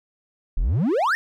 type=exponential sweep; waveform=triangle; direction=up; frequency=30.06 to 1884 Hz; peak=-16 dBFS; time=0.57-1.15 s; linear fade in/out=0 ms; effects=none